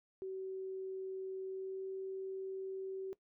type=tone with pitch glide; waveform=sine; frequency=380 to 382.6 Hz; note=F#4 to G4; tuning=+46 to -42 cents; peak=-39 dBFS; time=0.22-3.13 s; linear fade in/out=0 ms; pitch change=+12 cents; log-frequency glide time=1.44-1.87 s; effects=noise-tail reverb RT60 0.1 s tail -18 dB re dry